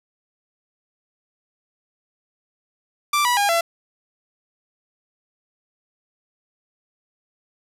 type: tone with pitch steps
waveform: sawtooth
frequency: 1174.7 / 976.5 / 811.7 / 674.7 Hz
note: D6 / B5 / G#5 / E5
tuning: 0 / -20 / -40 / +40 cents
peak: -13 dBFS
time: 3.13-3.61 s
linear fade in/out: 5 ms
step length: 120 ms
effects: resampled to 32000 Hz + 7-bit